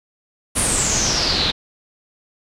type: noise with low-pass filter sweep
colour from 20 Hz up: pink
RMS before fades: -19 dBFS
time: 0.55-1.52 s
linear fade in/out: 20 ms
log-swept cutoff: 10000 to 3700 Hz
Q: 8
effects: none